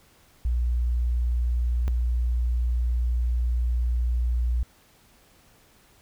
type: tone pair in turn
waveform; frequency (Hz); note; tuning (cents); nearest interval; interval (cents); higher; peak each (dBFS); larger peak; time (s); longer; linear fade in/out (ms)
sine; 60 / 60; B1 / B1; -49 / -49; unison; 0; neither; -21; neither; 0.45-1.88 / 1.88-4.63; second; 0
effects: pink hiss -58 dBFS RMS until 6.01 s